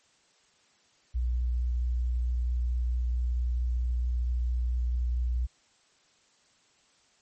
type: tone with vibrato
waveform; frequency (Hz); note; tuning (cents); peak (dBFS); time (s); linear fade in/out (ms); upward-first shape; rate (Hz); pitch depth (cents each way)
sine; 60.6; B1; -32; -25; 1.14-5.47; 20; sine; 4.5; 10
effects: white hiss -65 dBFS RMS until 7.21 s + MP3 32 kbps